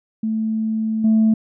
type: tone with level steps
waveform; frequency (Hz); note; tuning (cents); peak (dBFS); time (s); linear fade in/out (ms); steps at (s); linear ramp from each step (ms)
sine; 220; A3; 0; -18 / -10; 0.23-1.34; 5; 1.04; 5
effects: tanh soft clip ceiling -9 dBFS